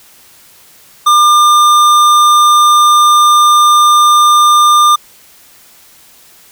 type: tone with tanh clipping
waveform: sine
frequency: 1200 Hz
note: D6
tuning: 37 cents sharp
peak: -6 dBFS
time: 1.06-4.96 s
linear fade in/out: 10 ms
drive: 18 dB
effects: white hiss -42 dBFS RMS until 6.51 s